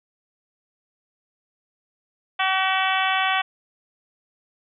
harmonic tone, 380 Hz, F#4, 46 cents sharp, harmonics 2 / 3 / 4 / 5 / 6 / 7 / 8 / 9, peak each -24 / -26 / -27 / -28 / -29 / -29 / -30 / -31 dBFS, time 2.39-3.42 s, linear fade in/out 10 ms, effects none

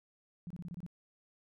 sine tone bursts, 174.1 Hz, F3, 5 cents flat, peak -40 dBFS, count 7, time 0.47-0.864 s, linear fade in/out 0 ms, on 34 ms, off 26 ms, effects none

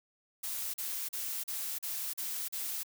blue noise bursts, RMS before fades -37 dBFS, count 7, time 0.43-2.834 s, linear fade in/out 10 ms, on 310 ms, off 39 ms, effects none

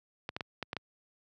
clicks, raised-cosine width 0.3 ms, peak -19 dBFS, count 6, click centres 0.291 / 0.365 / 0.408 / 0.627 / 0.731 / 0.767 s, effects high-pass 80 Hz 12 dB/octave

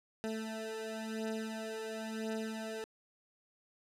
20% pulse beating tone pair, 220 / 220.96 Hz, A3 / A3, 0 / +8 cents, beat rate 0.96 Hz, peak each -37 / -35 dBFS, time 0.24-2.84 s, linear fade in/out 0 ms, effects low-pass 11000 Hz 12 dB/octave

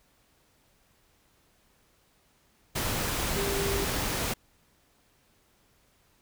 sine tone in noise, 396.9 Hz, G4, 22 cents sharp, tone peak -30 dBFS, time 3.36-3.85 s, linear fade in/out 10 ms, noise pink, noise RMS -30 dBFS, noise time 2.75-4.34 s, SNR -3 dB, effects pink hiss -66 dBFS RMS until 6.21 s

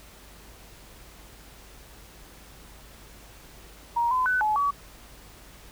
sine tone with pitch steps, 942 / 1018 / 1501 / 854 / 1137 Hz, A#5 / C6 / F#6 / G#5 / C#6, +18 / -48 / +24 / +48 / +44 cents, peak -21 dBFS, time 3.96-4.71 s, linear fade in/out 10 ms, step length 150 ms, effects added 50 Hz sine -51 dBFS peak until 5.71 s + pink hiss -50 dBFS RMS until 5.71 s

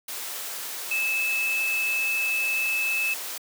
sine tone in noise, 2611 Hz, E7, 17 cents flat, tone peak -23 dBFS, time 0.91-3.14 s, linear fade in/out 5 ms, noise white, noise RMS -34 dBFS, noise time 0.08-3.38 s, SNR +8 dB, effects high-pass 400 Hz 12 dB/octave

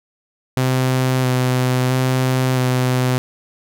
sawtooth tone with vibrato, 128.2 Hz, C3, 35 cents flat, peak -11 dBFS, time 0.57-3.18 s, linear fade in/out 0 ms, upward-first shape square, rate 0.75 Hz, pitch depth 14 cents each way, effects none

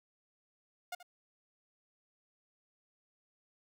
sawtooth tone with echo, 714 Hz, F5, 38 cents sharp, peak -34 dBFS, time 0.92-0.95 s, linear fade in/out 5 ms, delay 79 ms, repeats 1, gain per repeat -14 dB, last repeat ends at 1.029 s, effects none

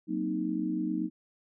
sine chord, C half-diminished seventh, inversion second, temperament equal with one note detuned, 185.75 / 233.1 / 261.6 / 311.1 Hz, Gb3 / Bb3 / C4 / Eb4, +7 / 0 / 0 / 0 cents, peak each -35 / -35 / -37 / -31 dBFS, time 0.07-1.1 s, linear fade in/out 50 ms, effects none

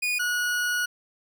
40% pulse tone pair in turn, 2460 / 1458.1 Hz, D#7 / F#6, -20 / -26 cents, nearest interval major sixth, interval 906 cents, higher first, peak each -23 dBFS, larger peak neither, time 0.02-0.19 / 0.19-0.86 s, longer second, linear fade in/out 10 ms, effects none

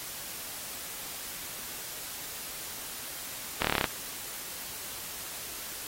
slowing click train, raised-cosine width 0.3 ms, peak -9 dBFS, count 9, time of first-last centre 3.62-3.842 s, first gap 25 ms, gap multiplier 1.03, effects white hiss -40 dBFS RMS until 5.87 s + AAC 48 kbps

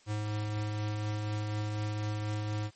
square tone with tremolo, 105.7 Hz, G#2, 31 cents sharp, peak -31 dBFS, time 0.06-2.71 s, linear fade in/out 50 ms, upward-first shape triangle, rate 4.1 Hz, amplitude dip 25%, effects white hiss -62 dBFS RMS until 2.75 s + MP3 32 kbps

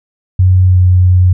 sine tone with pitch glide, 92.3 to 90.98 Hz, F#2 to F#2, -4 to -29 cents, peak -4 dBFS, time 0.39-1.33 s, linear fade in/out 5 ms, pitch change -25 cents, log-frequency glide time 0.66-0.78 s, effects none

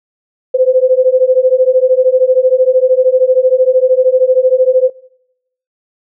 sine beating tone pair, 507 / 520 Hz, B4 / C5, +45 / -11 cents, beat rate 13 Hz, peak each -10 dBFS, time 0.54-4.9 s, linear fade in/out 10 ms, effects noise-tail reverb RT60 0.9 s tail -25 dB re dry

